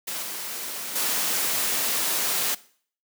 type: noise with level steps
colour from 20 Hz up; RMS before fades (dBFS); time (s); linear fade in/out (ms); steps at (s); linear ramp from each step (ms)
white; -31 / -33 / -25; 0.07-2.55; 10; 0.22 / 0.95; 10
effects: noise-tail reverb RT60 0.5 s tail -19 dB re dry + high-pass 200 Hz 12 dB/octave